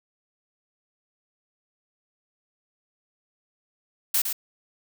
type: noise with echo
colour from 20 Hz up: blue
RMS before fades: -22 dBFS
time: 4.14-4.22 s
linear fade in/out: 5 ms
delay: 110 ms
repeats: 1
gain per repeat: -6 dB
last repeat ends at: 4.33 s
effects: none